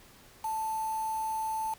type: tone with quantisation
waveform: sine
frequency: 880 Hz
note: A5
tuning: in tune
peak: -30 dBFS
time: 0.44-1.74 s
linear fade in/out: 5 ms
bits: 7
effects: pink hiss -56 dBFS RMS until 1.78 s